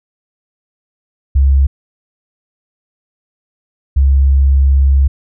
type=tone pair in turn; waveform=sine; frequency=68.2 / 68.2 Hz; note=C#2 / C#2; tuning=-28 / -28 cents; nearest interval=unison; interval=0 cents; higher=neither; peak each=-6 dBFS; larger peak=neither; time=1.35-1.67 / 3.96-5.08 s; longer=second; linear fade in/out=10 ms; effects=none